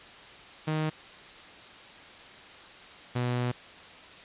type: tone pair in turn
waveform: sawtooth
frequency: 155.56 / 122.93 Hz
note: D#3 / B2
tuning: 0 / -8 cents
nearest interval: major third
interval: 408 cents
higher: first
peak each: -23 dBFS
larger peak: neither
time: 0.67-0.9 / 3.15-3.52 s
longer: second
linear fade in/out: 10 ms
effects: white hiss -48 dBFS RMS until 4.24 s + resampled to 8000 Hz